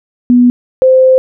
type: tone pair in turn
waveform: sine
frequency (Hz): 245.1 / 519.3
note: B3 / C5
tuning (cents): -13 / -13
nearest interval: octave + minor second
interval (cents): 1300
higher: second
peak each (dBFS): -3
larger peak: neither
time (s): 0.3-0.5 / 0.82-1.18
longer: second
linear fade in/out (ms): 0
effects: none